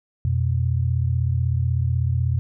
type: tone pair together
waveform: sine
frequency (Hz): 87.31 / 123.47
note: F2 / B2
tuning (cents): 0 / 0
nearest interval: tritone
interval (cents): 600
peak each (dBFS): -21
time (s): 0.25-2.39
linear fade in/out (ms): 0
effects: none